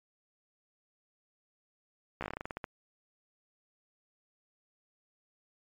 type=slowing click train; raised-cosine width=0.5 ms; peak=-21 dBFS; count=13; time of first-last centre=2.21-2.642 s; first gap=14 ms; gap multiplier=1.16; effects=MP3 64 kbps